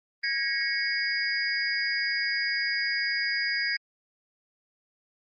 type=tone cluster; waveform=sine; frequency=1646 / 1902 / 2207 / 4891 Hz; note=G#6 / A#6 / C#7 / D#8; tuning=-16 / +34 / -8 / -31 cents; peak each=-31 dBFS; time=0.23-3.77 s; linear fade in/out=10 ms; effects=Opus 24 kbps